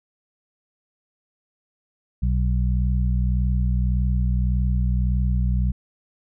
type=harmonic tone; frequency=61.74 Hz; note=B1; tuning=in tune; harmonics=1 / 2 / 3; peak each=-19 / -25 / -28 dBFS; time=2.22-5.72 s; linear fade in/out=10 ms; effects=none